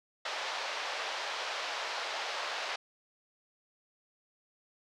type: band-pass noise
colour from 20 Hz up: pink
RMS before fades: -37 dBFS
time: 0.25-2.76 s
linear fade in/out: 5 ms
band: 590 to 5100 Hz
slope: 24 dB/octave
effects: none